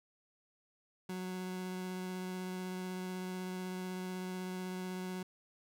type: tone with vibrato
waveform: 30% pulse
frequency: 184.2 Hz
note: F#3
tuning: 7 cents flat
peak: -36 dBFS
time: 1.09-5.23 s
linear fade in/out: 5 ms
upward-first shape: sine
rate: 16 Hz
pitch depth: 9 cents each way
effects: none